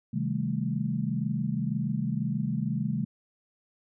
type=chord; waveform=sine; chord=A half-diminished seventh; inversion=first; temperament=just; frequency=132 / 158.4 / 198 / 220 Hz; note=C3 / Eb3 / G3 / A3; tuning=+16 / +31 / +18 / 0 cents; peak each=-32 dBFS; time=0.13-3.05 s; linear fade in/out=10 ms; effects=none